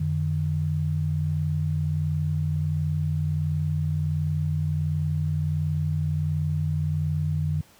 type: tone pair together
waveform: sine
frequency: 90.6 / 152.01 Hz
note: F#2 / D#3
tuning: -36 / -40 cents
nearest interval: major sixth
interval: 896 cents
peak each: -26 / -24 dBFS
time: 0-7.61 s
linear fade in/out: 5 ms
effects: pink hiss -55 dBFS RMS until 7.79 s + high-pass 60 Hz 12 dB/octave